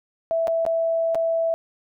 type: tone with dropouts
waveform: sine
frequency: 659.3 Hz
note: E5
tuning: in tune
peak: -19 dBFS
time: 0.31-1.54 s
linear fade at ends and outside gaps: 0 ms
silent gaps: 0.472-0.48 / 0.652-0.664 / 1.147-1.154 s
effects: none